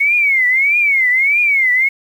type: tone with vibrato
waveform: sine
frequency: 2189 Hz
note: C#7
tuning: 22 cents flat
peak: -10 dBFS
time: 0-1.89 s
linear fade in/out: 10 ms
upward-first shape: triangle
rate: 1.6 Hz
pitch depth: 200 cents each way
effects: 7-bit